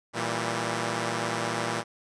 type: chord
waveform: 5% pulse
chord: E diminished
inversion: second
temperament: equal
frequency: 116.54 / 164.81 / 196 Hz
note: Bb2 / E3 / G3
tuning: 0 / 0 / 0 cents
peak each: -19 / -21 / -23 dBFS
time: 0.13-1.84 s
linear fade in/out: 50 ms
effects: resampled to 22050 Hz